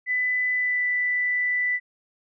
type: tone with pitch glide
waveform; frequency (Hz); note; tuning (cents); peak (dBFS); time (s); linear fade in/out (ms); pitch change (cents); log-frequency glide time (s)
sine; 1999 to 1982.9; B6 to B6; +20 to +6; -21; 0.06-1.8; 50; -14; 0.53-0.83
effects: none